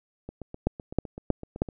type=two click trains; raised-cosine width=2 ms; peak=-9 / -24 dBFS; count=4 / 12; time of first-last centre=0.67-1.619 / 0.29-1.688 s; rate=3.16 / 7.87 Hz; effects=none